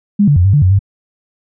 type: tone with pitch steps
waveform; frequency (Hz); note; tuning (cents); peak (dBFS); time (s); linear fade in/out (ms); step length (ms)
sine; 204 / 144.6 / 88.7 / 98.1 / 146.3 / 92.4 / 98.5; G#3 / D3 / F2 / G2 / D3 / F#2 / G2; -31 / -27 / +27 / +2 / -6 / -2 / +9; -6; 0.19-0.792; 10; 86
effects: none